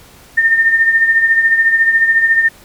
sine tone with tremolo, 1815 Hz, A#6, 47 cents flat, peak -5 dBFS, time 0.37-2.49 s, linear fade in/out 10 ms, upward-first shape triangle, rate 14 Hz, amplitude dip 65%, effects pink hiss -42 dBFS RMS until 2.64 s + MP3 96 kbps

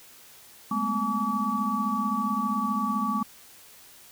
sine tone cluster, 201.9 / 217.4 / 249.3 / 850 / 1144 Hz, G#3 / A3 / B3 / G#5 / D6, -49 / -21 / +16 / +40 / -46 cents, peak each -33 / -30 / -33 / -36 / -27 dBFS, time 0.71-3.23 s, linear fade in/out 5 ms, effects white hiss -51 dBFS RMS until 4.11 s

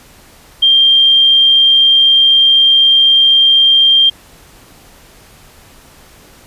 sine tone, 3184 Hz, G7, 26 cents sharp, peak -5 dBFS, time 0.62-4.1 s, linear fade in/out 10 ms, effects pink hiss -42 dBFS RMS until 6.46 s + resampled to 32000 Hz

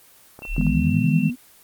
clicks, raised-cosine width 1 ms, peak -25 dBFS, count 6, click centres 0.391 / 0.421 / 0.452 / 0.565 / 0.612 / 0.667 s
sine tone, 2703 Hz, E7, 43 cents sharp, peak -32 dBFS, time 0.42-1.31 s, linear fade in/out 10 ms
sine exponential sweep, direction up, 32.7 to 265.6 Hz, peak -23 dBFS, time 0.47-1.36 s, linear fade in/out 50 ms
sine chord, E major seventh, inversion third, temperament just, 154.51 / 164.81 / 206 / 247.2 Hz, D#3 / E3 / G#3 / B3, -12 / 0 / -14 / +2 cents, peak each -23 dBFS, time 0.58-1.3 s, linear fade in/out 2 ms
effects white hiss -51 dBFS RMS until 1.63 s + Opus 24 kbps

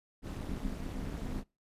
brown noise with amplitude modulation, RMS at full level -34 dBFS, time 0.22-1.44 s, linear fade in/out 50 ms, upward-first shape sine, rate 230 Hz, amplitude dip 95%, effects noise-tail reverb RT60 0.3 s tail -25 dB re dry + resampled to 32000 Hz

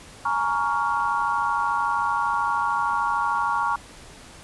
sine chord, Bb minor seventh, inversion third, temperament just, 839.1 / 932.3 / 1118.8 / 1398.5 Hz, Ab5 / Bb5 / Db6 / F6, +18 / 0 / +16 / +2 cents, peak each -29 / -25 / -25 / -28 dBFS, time 0.25-3.76 s, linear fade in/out 5 ms, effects pink hiss -45 dBFS RMS until 4.43 s + resampled to 24000 Hz

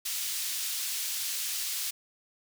pink high-pass noise, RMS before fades -33 dBFS, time 0.05-1.91 s, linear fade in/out 10 ms, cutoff 3800 Hz, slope 12 dB/octave, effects none

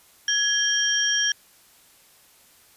sine tone cluster, 1677 / 3183 / 5640 Hz, G#6 / G7 / F8, +16 / +26 / +16 cents, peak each -24 dBFS, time 0.28-1.32 s, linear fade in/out 2 ms, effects white hiss -55 dBFS RMS until 2.76 s + resampled to 32000 Hz

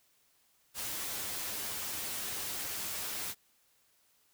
white noise with comb filter, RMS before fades -38 dBFS, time 0.74-3.35 s, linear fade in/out 50 ms, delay 9.7 ms, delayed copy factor +0.5, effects white hiss -70 dBFS RMS until 4.33 s

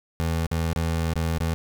25% pulse tone with dropouts, 81.9 Hz, E2, 11 cents flat, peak -19 dBFS, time 0.2-1.54 s, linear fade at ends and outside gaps 0 ms, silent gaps 0.467-0.514 / 0.732-0.761 / 1.136-1.156 / 1.384-1.403 s, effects none

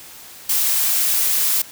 blue noise, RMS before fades -18 dBFS, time 0.49-1.62 s, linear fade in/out 5 ms, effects white hiss -40 dBFS RMS until 1.71 s

